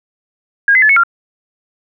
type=tone with pitch steps; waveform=sine; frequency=1628 / 2042 / 1725 / 2203 / 1385 Hz; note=G#6 / C7 / A6 / C#7 / F6; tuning=-35 / -43 / -35 / -11 / -15 cents; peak=-6 dBFS; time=0.68-1.035 s; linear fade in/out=2 ms; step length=71 ms; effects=none